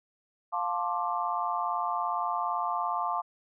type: chord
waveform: sine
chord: D minor seventh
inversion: first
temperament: just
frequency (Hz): 704.8 / 881 / 1057.2 / 1174.7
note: F5 / A5 / C6 / D6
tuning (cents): +16 / +2 / +18 / 0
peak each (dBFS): -33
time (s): 0.52-3.22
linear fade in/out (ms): 20
effects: none